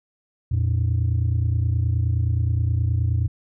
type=tone pair together; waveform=sine; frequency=85.1 / 114.63 Hz; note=F2 / A#2; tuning=-44 / -29 cents; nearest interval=perfect fourth; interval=515 cents; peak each=-19 dBFS; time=0.51-3.28 s; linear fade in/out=10 ms; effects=tanh soft clip ceiling -15 dBFS